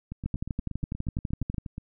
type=two click trains; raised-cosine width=5 ms; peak=-17 / -23 dBFS; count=17 / 15; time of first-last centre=0.26-1.582 / 0.12-1.781 s; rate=12.1 / 8.43 Hz; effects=none